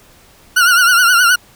40% pulse tone with vibrato, 1431 Hz, F6, 42 cents sharp, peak -7 dBFS, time 0.56-1.36 s, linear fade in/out 10 ms, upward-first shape triangle, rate 9.5 Hz, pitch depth 100 cents each way, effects pink hiss -46 dBFS RMS until 1.55 s

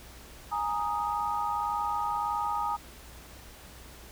sine chord, Ab suspended second, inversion none, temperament equal, 830.6 / 932.3 / 1244.5 Hz, Ab5 / Bb5 / Eb6, 0 / 0 / 0 cents, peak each -32 dBFS, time 0.51-2.77 s, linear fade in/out 20 ms, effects added 60 Hz sine -51 dBFS peak until 4.11 s + pink hiss -50 dBFS RMS until 4.11 s

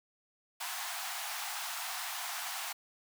pink high-pass noise, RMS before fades -39 dBFS, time 0.6-2.73 s, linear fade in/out 10 ms, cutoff 690 Hz, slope 96 dB/octave, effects none

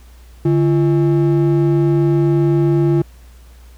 triangle ring-modulated tone, 243.2 Hz, B3, 26 cents flat, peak -6 dBFS, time 0.45-3.02 s, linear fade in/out 5 ms, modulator 97.8 Hz, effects added 60 Hz sine -39 dBFS peak until 3.77 s + pink hiss -51 dBFS RMS until 3.77 s

